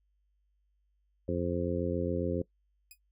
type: harmonic tone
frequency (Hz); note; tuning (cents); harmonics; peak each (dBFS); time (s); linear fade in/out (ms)
87.31; F2; 0; 1 / 2 / 3 / 4 / 5 / 6; -36 / -36 / -36 / -36 / -36 / -36; 1.28-2.42; 5
type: tone with exponential decay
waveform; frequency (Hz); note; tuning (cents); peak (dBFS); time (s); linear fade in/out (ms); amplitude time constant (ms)
5% pulse; 2489; D#7; 0; -35; 2.91-2.98; 2; 15
effects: noise-tail reverb RT60 0.1 s tail -20 dB re dry + added 50 Hz sine -70 dBFS peak until 3.11 s